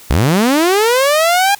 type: linear sweep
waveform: sawtooth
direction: up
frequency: 52.3 to 819 Hz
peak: -6 dBFS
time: 0.1-1.55 s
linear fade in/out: 5 ms
effects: white hiss -39 dBFS RMS until 1.59 s